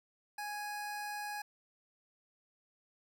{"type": "tone", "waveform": "25% pulse", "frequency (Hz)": 830.6, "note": "G#5", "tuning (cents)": 0, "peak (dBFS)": -35, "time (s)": [0.38, 1.42], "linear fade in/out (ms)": 5, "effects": []}